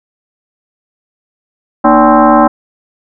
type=tone with frequency modulation; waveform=sine; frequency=233.1 Hz; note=A#3; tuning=in tune; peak=-3 dBFS; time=1.84-2.48 s; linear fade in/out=10 ms; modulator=269 Hz; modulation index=3.7; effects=none